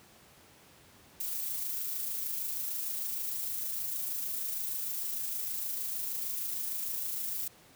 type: noise with amplitude modulation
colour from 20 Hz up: violet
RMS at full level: -34 dBFS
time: 1.2-7.48 s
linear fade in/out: 5 ms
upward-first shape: sine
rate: 26.5 Hz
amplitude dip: 30%
effects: pink hiss -58 dBFS RMS until 7.75 s + high-pass 80 Hz 12 dB/octave